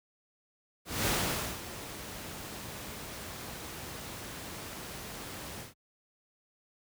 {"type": "noise with ADSR envelope", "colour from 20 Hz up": "pink", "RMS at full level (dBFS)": -28, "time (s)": [0.85, 5.74], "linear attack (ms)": 220, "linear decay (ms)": 530, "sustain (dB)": -14, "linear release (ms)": 140, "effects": ["high-pass 60 Hz 12 dB/octave"]}